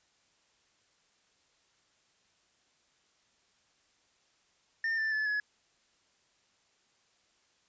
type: tone with pitch steps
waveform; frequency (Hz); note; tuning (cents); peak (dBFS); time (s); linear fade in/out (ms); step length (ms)
triangle; 1809 / 1769.7 / 1731.3 / 1693.7; A6 / A6 / A6 / G#6; +48 / +10 / -28 / +34; -27; 4.84-5.4; 2; 140
effects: white hiss -70 dBFS RMS until 7.68 s + resampled to 16000 Hz